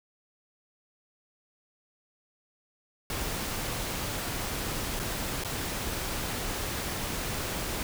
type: noise with dropouts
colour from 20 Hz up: pink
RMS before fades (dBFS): -33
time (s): 3.1-7.83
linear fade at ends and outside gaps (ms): 1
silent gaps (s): 4.993-4.998 / 5.438-5.447
effects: none